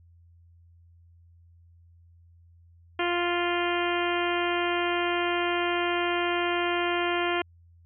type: harmonic tone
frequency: 349.2 Hz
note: F4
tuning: in tune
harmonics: 1 / 2 / 3 / 4 / 5 / 6 / 7 / 8 / 9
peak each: -28 / -31 / -33 / -34 / -35 / -36 / -36 / -37 / -38 dBFS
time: 2.99-7.42 s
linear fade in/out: 5 ms
effects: added 85 Hz sine -53 dBFS peak until 7.85 s